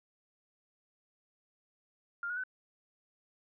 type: tone with pitch steps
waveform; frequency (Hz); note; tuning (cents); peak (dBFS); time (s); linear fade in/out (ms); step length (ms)
sine; 1400 / 1453.6 / 1509.2; F6 / F#6 / F#6; +4 / -31 / +34; -34; 2.23-2.437; 2; 69
effects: none